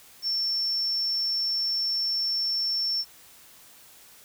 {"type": "tone", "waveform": "sine", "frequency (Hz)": 5420, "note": "E8", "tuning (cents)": 47, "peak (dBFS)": -24, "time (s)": [0.22, 3.05], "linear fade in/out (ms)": 50, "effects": ["white hiss -52 dBFS RMS until 4.24 s"]}